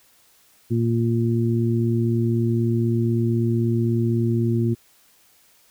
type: harmonic tone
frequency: 116.1 Hz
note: A#2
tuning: 7 cents flat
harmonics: 1 / 2 / 3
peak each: -20 / -23 / -25 dBFS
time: 0.7-4.75 s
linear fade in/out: 20 ms
effects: white hiss -57 dBFS RMS until 5.7 s